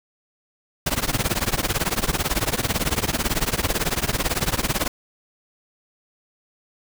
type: noise with tremolo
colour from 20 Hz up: pink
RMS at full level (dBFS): -19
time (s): 0.86-4.88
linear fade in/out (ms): 5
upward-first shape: triangle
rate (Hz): 18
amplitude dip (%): 100
effects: none